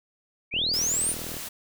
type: linear sweep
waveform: sine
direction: up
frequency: 2201 to 9730 Hz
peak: -23 dBFS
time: 0.51-1.15 s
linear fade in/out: 50 ms
type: click train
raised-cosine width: 2 ms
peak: -25 dBFS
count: 34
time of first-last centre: 0.54-1.367 s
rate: 39.9 Hz
type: noise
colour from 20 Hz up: white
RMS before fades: -36 dBFS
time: 0.73-1.49 s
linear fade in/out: 10 ms
effects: none